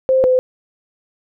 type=tone pair in turn; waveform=sine; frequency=523.3 / 510.5 Hz; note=C5 / C5; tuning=0 / -43 cents; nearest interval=unison; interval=43 cents; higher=first; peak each=-10 dBFS; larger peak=neither; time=0.09-0.24 / 0.24-0.39 s; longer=neither; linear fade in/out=0 ms; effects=none